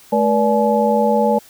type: tone cluster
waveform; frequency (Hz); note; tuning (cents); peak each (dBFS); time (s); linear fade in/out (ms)
sine; 216.5 / 480.5 / 579 / 851; A3 / B4 / D5 / G#5; -28 / -48 / -25 / +42; -18; 0.12-1.39; 10
effects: white hiss -46 dBFS RMS until 1.49 s